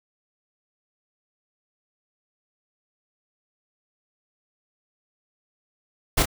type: noise with echo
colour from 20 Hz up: pink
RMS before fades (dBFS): -19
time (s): 6.17-6.23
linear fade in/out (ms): 10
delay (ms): 27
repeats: 1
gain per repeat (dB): -5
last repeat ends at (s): 6.257
effects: none